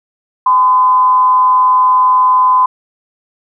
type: tone with frequency modulation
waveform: sine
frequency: 1017 Hz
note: C6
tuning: 50 cents flat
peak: -6 dBFS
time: 0.46-2.66 s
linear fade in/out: 5 ms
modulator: 196 Hz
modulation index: 0.25
effects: none